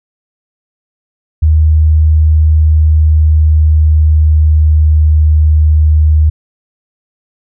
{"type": "tone with pitch glide", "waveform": "sine", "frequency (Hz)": [77.78, 76.93], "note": ["D#2", "D#2"], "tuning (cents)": [0, -19], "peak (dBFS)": -4, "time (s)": [1.42, 6.3], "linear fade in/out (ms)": 10, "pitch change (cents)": -19, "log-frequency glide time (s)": [2.4, 5.11], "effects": []}